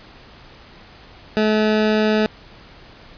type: tone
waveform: 20% pulse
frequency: 215 Hz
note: A3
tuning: 40 cents flat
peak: -10 dBFS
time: 1.37-2.26 s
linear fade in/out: 0 ms
effects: pink hiss -44 dBFS RMS until 3.17 s + resampled to 11025 Hz